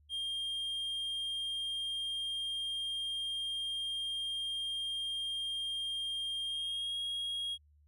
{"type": "tone with pitch glide", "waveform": "triangle", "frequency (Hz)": [3210, 3279], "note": ["G7", "G#7"], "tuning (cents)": [40, -23], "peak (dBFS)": -33, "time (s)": [0.09, 7.58], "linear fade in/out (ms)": 50, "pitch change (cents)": 37, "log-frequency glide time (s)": [6.44, 6.97], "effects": ["added 74 Hz sine -62 dBFS peak until 7.87 s"]}